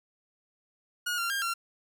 sawtooth tone with pitch steps, 1441 / 1381 / 1607 / 1370 Hz, F#6 / F6 / G6 / F6, -46 / -20 / +43 / -34 cents, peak -25 dBFS, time 1.06-1.54 s, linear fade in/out 10 ms, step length 120 ms, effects none

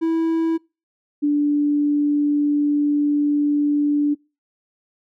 triangle / sine tone pair in turn, 327 / 292.2 Hz, E4 / D4, -14 / -9 cents, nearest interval major second, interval 195 cents, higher first, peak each -15 dBFS, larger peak neither, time 0.01-0.58 / 1.22-4.15 s, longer second, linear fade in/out 20 ms, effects noise-tail reverb RT60 0.3 s tail -26 dB re dry

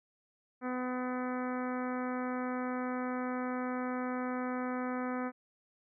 harmonic tone, 251.8 Hz, B3, 34 cents sharp, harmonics 1 / 2 / 3 / 4 / 5 / 6 / 7 / 8 / 9, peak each -35 / -40 / -43 / -45 / -43 / -47 / -50 / -52 / -54 dBFS, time 0.61-5.32 s, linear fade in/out 50 ms, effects none

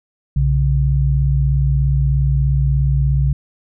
sine tone pair together, 61.74 / 138.6 Hz, B1 / C#3, 0 / 0 cents, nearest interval octave + major second, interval 1400 cents, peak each -15 dBFS, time 0.36-3.33 s, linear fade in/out 5 ms, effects none

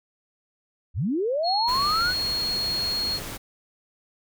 sine linear sweep, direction up, 55 to 1524 Hz, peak -22 dBFS, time 0.94-2.14 s, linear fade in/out 50 ms
sine tone, 4300 Hz, C8, 47 cents sharp, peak -24 dBFS, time 1.43-3.2 s, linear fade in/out 50 ms
pink noise, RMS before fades -35 dBFS, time 1.67-3.38 s, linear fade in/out 20 ms
effects none

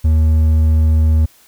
triangle tone with hard clipping, 78.7 Hz, D#2, 20 cents sharp, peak -10 dBFS, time 0.04-1.26 s, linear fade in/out 10 ms, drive 7 dB, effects white hiss -49 dBFS RMS until 1.47 s

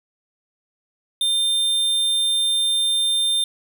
square tone, 3600 Hz, A7, 39 cents sharp, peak -18 dBFS, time 1.21-3.44 s, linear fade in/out 2 ms, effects none

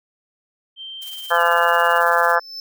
sine tone with pitch glide, 3136 to 2843 Hz, G7 to F7, 0 to +30 cents, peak -31 dBFS, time 0.76-2.02 s, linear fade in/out 50 ms, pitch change -170 cents, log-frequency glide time 1.35-1.41 s
blue noise with tremolo, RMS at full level -35 dBFS, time 1.01-2.36 s, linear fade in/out 20 ms, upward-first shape triangle, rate 18 Hz, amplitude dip 70%
harmonic tone, 170.9 Hz, F3, 37 cents flat, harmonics 3 / 4 / 5 / 6 / 7 / 8 / 9 / 10, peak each -22 / -22 / -22 / -22 / -22 / -22 / -22 / -22 dBFS, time 1.3-2.4 s, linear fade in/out 20 ms
triangle tone with exponential growth, 5274 Hz, E8, in tune, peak -26 dBFS, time 2.04-2.6 s, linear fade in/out 1 ms, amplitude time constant 120 ms
effects none

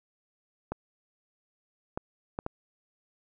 clicks, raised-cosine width 1 ms, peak -18 dBFS, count 4, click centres 0.72 / 1.975 / 2.389 / 2.464 s, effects none

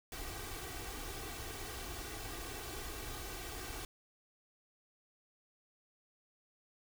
pink noise with comb filter, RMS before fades -44 dBFS, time 0.12-3.85 s, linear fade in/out 2 ms, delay 2.6 ms, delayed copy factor +0.7, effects none

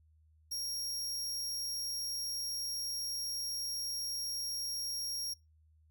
sawtooth tone, 5588 Hz, F8, in tune, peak -33 dBFS, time 0.51-5.34 s, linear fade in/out 10 ms, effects noise-tail reverb RT60 0.2 s tail -23 dB re dry + added 78 Hz sine -63 dBFS peak until 5.9 s

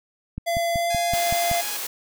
click train, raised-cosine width 5 ms, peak -17 dBFS, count 7, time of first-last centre 0.38-1.514 s, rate 5.29 Hz
square tone with pitch glide, 680 to 689.9 Hz, F5 to F5, -46 to -21 cents, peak -22 dBFS, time 0.46-1.62 s, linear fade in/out 20 ms, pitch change +25 cents, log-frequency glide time 0.74-0.96 s
5% pulse tone, 830.6 Hz, G#5, in tune, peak -19 dBFS, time 0.9-1.77 s, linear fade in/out 5 ms
white high-pass noise, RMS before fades -30 dBFS, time 1.13-1.87 s, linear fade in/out 5 ms, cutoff 290 Hz, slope 24 dB/octave
effects none

